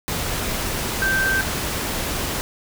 sine tone in noise, 1561 Hz, G6, 8 cents flat, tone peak -18 dBFS, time 1.02-1.41 s, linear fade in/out 0 ms, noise pink, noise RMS -25 dBFS, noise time 0.08-2.41 s, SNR +4 dB, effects none

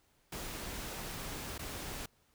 pink noise with dropouts, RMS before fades -42 dBFS, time 0.32-2.06 s, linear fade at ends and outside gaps 5 ms, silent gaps 1.58-1.591 s, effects pink hiss -71 dBFS RMS until 2.34 s

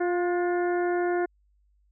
harmonic tone with a mistuned harmonic, 352 Hz, F4, 14 cents sharp, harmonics 1 / 2 / 3 / 4 / 5 / 6, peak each -24 / -30 / -41 / -36 / -39 / -47 dBFS, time 0-1.26 s, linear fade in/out 10 ms, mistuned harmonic 4, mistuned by +40 cents, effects added 50 Hz sine -62 dBFS peak until 1.91 s

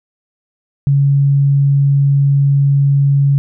sine tone, 140 Hz, C#3, 18 cents sharp, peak -8 dBFS, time 0.87-3.38 s, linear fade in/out 0 ms, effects none

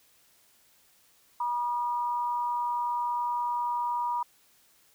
sine tone pair together, 962.8 / 1213 Hz, B5 / D#6, -44 / -44 cents, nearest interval major third, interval 400 cents, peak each -27 / -37 dBFS, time 1.4-4.23 s, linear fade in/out 5 ms, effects white hiss -63 dBFS RMS until 4.94 s

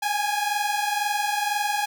sawtooth tone pair together, 816 / 838 Hz, G#5 / G#5, -31 / +15 cents, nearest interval unison, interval 46 cents, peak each -22 dBFS, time 0.02-1.86 s, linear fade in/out 10 ms, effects none

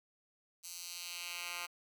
10% pulse tone with high-pass filter sweep, 174.61 Hz, F3, in tune, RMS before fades -44 dBFS, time 0.63-1.67 s, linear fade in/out 20 ms, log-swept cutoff 6200 to 1600 Hz, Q 1.2, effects none

